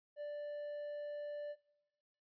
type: tone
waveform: triangle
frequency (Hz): 587.3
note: D5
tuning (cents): 0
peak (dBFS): -39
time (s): 0.16-1.56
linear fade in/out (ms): 50
effects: noise-tail reverb RT60 1.0 s tail -20 dB re dry + resampled to 11025 Hz